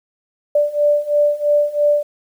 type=beating tone pair; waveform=sine; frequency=586 / 589 Hz; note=D5 / D5; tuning=-4 / +5 cents; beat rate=3 Hz; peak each=-17 / -15 dBFS; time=0.55-2.03 s; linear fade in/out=5 ms; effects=8-bit